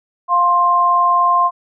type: tone pair together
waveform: sine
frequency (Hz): 703 / 1053.3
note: F5 / C6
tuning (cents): +11 / +11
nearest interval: perfect fifth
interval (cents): 700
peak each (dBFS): -18 / -11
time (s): 0.28-1.51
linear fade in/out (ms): 50
effects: none